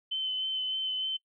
sine tone with vibrato, 3057 Hz, G7, 44 cents flat, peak -29 dBFS, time 0.11-1.17 s, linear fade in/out 10 ms, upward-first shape sine, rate 3.3 Hz, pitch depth 14 cents each way, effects noise-tail reverb RT60 0.1 s tail -19 dB re dry

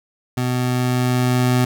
25% pulse tone with level ramp, 125.2 Hz, B2, 24 cents sharp, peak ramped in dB -15 to -10 dBFS, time 0.37-1.65 s, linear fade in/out 5 ms, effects none

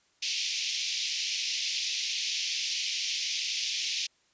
white band-pass noise, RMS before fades -32 dBFS, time 0.22-4.07 s, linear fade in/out 10 ms, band 2300 to 6100 Hz, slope 48 dB/octave, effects white hiss -68 dBFS RMS until 4.33 s + resampled to 16000 Hz

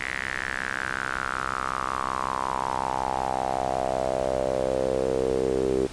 sawtooth tone with band-pass filter sweep, 65.41 Hz, C2, in tune, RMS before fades -27 dBFS, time 0-5.87 s, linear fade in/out 10 ms, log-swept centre 2000 to 390 Hz, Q 5.6, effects pink hiss -42 dBFS RMS until 5.92 s + resampled to 22050 Hz

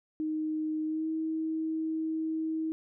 sine tone with pitch glide, 311.1 to 318.6 Hz, D#4 to D#4, 0 to +41 cents, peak -29 dBFS, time 0.2-2.72 s, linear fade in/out 0 ms, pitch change +41 cents, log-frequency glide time 0.85-1.08 s, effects none

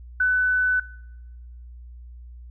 sine tone, 1500 Hz, F#6, 23 cents sharp, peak -17 dBFS, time 0.2-0.8 s, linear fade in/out 5 ms, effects noise-tail reverb RT60 1.0 s tail -24 dB re dry + added 60 Hz sine -39 dBFS peak until 2.5 s

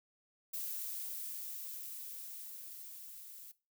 violet noise with level ramp, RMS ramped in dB -40 to -52 dBFS, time 0.53-3.52 s, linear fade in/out 10 ms, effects noise-tail reverb RT60 0.3 s tail -19 dB re dry

